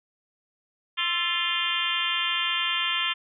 harmonic tone with a mistuned harmonic, 349.2 Hz, F4, in tune, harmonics 3 / 4 / 5 / 6 / 7 / 8 / 9 / 10, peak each -34 / -34 / -33 / -34 / -33 / -31 / -28 / -34 dBFS, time 0.97-3.14 s, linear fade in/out 20 ms, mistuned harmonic 4, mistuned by -76 cents, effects none

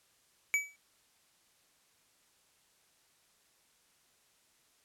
square tone with exponential decay, 2287 Hz, D7, 47 cents flat, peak -24 dBFS, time 0.54-0.76 s, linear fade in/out 0 ms, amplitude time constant 46 ms, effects white hiss -69 dBFS RMS until 4.84 s + low-pass 11000 Hz 12 dB/octave

